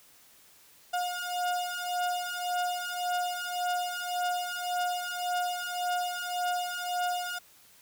35% pulse beating tone pair, 714 / 715.8 Hz, F5 / F5, +38 / +42 cents, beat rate 1.8 Hz, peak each -31 dBFS, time 0.93-7.39 s, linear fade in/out 10 ms, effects white hiss -58 dBFS RMS until 7.81 s

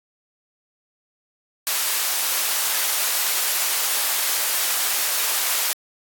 white high-pass noise, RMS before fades -22 dBFS, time 1.67-5.73 s, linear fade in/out 0 ms, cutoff 670 Hz, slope 12 dB/octave, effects AAC 64 kbps

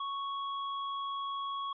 square tone, 1108.7 Hz, C#6, in tune, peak -35 dBFS, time 0-1.73 s, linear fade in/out 5 ms, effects resampled to 11025 Hz

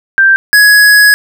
sine / square tone pair in turn, 1574 / 1674.4 Hz, G6 / G#6, +7 / +14 cents, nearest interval minor second, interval 107 cents, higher second, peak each -3 dBFS, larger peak neither, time 0.18-0.36 / 0.53-1.14 s, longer second, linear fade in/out 0 ms, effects none

